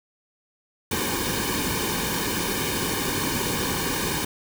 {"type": "noise with comb filter", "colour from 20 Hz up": "pink", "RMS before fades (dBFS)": -26, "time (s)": [0.91, 4.25], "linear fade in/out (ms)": 5, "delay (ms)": 1.5, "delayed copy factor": -0.8, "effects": []}